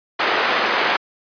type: band-pass noise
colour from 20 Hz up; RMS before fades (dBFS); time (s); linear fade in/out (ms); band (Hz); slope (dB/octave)
white; -19; 0.19-0.97; 10; 400 to 2000; 12
effects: resampled to 11025 Hz